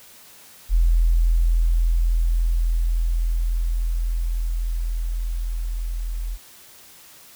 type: tone with level ramp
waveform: sine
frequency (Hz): 41.78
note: E1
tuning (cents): +24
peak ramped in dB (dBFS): -13 to -24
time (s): 0.69-6.38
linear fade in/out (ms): 50
effects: white hiss -47 dBFS RMS until 7.35 s